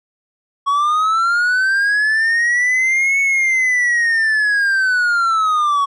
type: linear two-way sweep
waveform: triangle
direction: up then down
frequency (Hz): 1108.7 to 2217 to 1108.7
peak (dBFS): -11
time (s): 0.66-5.86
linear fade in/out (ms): 20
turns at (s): 3.2
effects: resampled to 24000 Hz